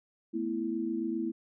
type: chord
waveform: sine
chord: A suspended second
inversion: none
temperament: just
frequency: 220 / 247.5 / 330 Hz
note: A3 / B3 / E4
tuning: 0 / +4 / +2 cents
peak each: -36 / -36 / -32 dBFS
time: 0.33-1.32 s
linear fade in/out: 20 ms
effects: none